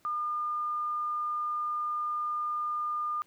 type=tone; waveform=sine; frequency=1210 Hz; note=D#6; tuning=49 cents flat; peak=-29 dBFS; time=0.05-3.22 s; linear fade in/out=0 ms; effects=pink hiss -66 dBFS RMS until 3.26 s + high-pass 80 Hz 12 dB/octave